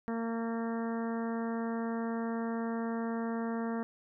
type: harmonic tone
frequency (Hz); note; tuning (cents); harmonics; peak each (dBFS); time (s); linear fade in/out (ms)
229; A#3; -31; 1 / 2 / 3 / 4 / 5 / 6 / 7 / 8; -33 / -39 / -43 / -45 / -47 / -49 / -50 / -51; 0.08-3.83; 0
effects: none